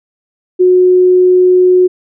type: tone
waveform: sine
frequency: 365 Hz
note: F#4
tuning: 24 cents flat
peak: -4 dBFS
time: 0.59-1.88 s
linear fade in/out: 20 ms
effects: none